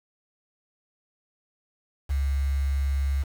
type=tone with quantisation; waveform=sine; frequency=69 Hz; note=C#2; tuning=7 cents flat; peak=-22 dBFS; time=2.09-3.24 s; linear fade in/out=20 ms; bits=7; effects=none